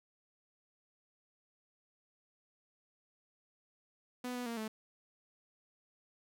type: tone with pitch steps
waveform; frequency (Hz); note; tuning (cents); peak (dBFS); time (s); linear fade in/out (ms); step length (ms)
sawtooth; 248.4 / 246.3 / 232.4 / 218.2; B3 / B3 / A#3 / A3; +10 / -5 / -5 / -14; -34; 4.24-4.68; 5; 110
effects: none